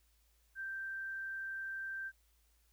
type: tone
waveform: sine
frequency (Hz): 1568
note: G6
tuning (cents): 0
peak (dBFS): -39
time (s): 0.55-2.12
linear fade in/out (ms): 50
effects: added 56 Hz sine -70 dBFS peak until 2.72 s + white hiss -75 dBFS RMS until 2.72 s